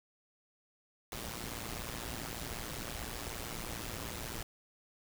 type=noise with amplitude modulation; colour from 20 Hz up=pink; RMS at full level=-38 dBFS; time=1.12-4.43 s; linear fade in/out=2 ms; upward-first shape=sine; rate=116 Hz; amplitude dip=80%; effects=none